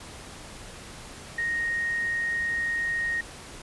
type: tone in noise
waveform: sine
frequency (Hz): 1865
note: A#6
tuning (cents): 0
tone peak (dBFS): -25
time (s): 1.38-3.21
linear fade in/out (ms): 5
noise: pink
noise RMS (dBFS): -43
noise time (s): 0-3.62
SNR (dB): +15
effects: resampled to 24000 Hz